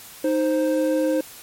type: tone pair together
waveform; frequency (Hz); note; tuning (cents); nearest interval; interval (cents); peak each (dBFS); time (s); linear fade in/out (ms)
triangle; 310.9 / 523.3; D#4 / C5; -1 / 0; major sixth; 901; -19; 0.24-1.21; 5
effects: white hiss -42 dBFS RMS until 1.42 s + MP3 64 kbps